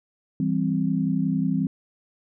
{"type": "chord", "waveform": "sine", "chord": "C major", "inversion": "first", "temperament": "equal", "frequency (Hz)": [164.81, 196, 261.6], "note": ["E3", "G3", "C4"], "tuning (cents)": [0, 0, 0], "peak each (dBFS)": -25, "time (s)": [0.4, 1.67], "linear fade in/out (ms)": 2, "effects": []}